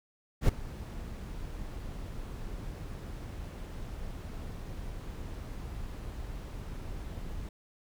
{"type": "noise with ADSR envelope", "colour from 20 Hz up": "brown", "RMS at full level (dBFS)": -22, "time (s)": [0.41, 7.49], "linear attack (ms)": 75, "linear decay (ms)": 10, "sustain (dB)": -18, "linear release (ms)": 3, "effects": []}